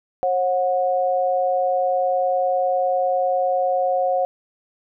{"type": "tone pair together", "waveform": "sine", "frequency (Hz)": [540.1, 730], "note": ["C#5", "F#5"], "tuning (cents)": [-45, -24], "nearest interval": "perfect fourth", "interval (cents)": 521, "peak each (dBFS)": -20, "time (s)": [0.23, 4.25], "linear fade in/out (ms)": 0, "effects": []}